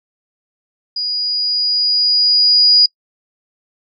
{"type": "tone with level ramp", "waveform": "sine", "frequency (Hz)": 4898, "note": "D#8", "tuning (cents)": -28, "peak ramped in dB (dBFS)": [-18, -6], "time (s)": [0.96, 2.86], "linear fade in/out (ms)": 5, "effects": ["noise-tail reverb RT60 0.1 s tail -26 dB re dry"]}